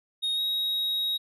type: tone with pitch glide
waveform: triangle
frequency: 3729 to 3792 Hz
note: A#7 to A#7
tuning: 0 to +29 cents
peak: -24 dBFS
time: 0.22-1.18 s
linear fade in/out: 20 ms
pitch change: +29 cents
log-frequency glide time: 0.35-0.4 s
effects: none